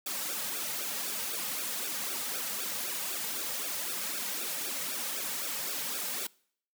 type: noise with flanger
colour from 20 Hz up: white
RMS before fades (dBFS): -35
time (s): 0.06-6.27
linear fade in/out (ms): 5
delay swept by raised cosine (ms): 0.97 to 2.97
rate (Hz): 3.9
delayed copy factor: -1
effects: noise-tail reverb RT60 0.6 s tail -24 dB re dry + high-pass 200 Hz 12 dB/octave